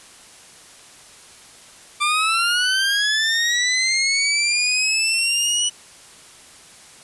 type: linear sweep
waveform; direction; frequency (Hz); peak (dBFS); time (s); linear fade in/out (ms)
20% pulse; up; 1174.7 to 2960; -12; 2-5.7; 20
effects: white hiss -45 dBFS RMS until 7.03 s + resampled to 24000 Hz